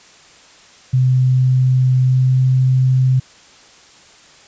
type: tone with pitch glide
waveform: sine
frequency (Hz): 128.5 to 129.54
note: C3 to C3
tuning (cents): -31 to -17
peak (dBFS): -10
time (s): 0.93-3.2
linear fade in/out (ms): 10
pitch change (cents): +14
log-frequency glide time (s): 2-2.42
effects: white hiss -45 dBFS RMS until 4.47 s + resampled to 16000 Hz